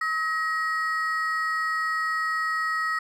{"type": "ring-modulated tone", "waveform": "triangle", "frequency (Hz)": 1588, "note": "G6", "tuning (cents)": 22, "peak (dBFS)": -19, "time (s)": [0.01, 2.99], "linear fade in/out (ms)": 5, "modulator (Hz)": 308, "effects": []}